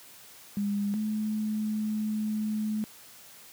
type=tone pair in turn; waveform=sine; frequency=203 / 214.3 Hz; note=G#3 / A3; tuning=-39 / -45 cents; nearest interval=minor second; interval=94 cents; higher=second; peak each=-26 / -27 dBFS; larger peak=first; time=0.57-0.94 / 0.94-2.84 s; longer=second; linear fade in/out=0 ms; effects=white hiss -51 dBFS RMS until 3.52 s + high-pass 80 Hz 12 dB/octave